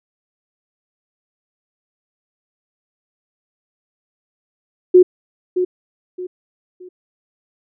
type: tone with echo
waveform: sine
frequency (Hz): 363.9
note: F#4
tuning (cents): -29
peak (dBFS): -4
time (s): 4.94-5.03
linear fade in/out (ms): 10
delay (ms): 620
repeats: 3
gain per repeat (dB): -10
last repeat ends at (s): 6.89
effects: none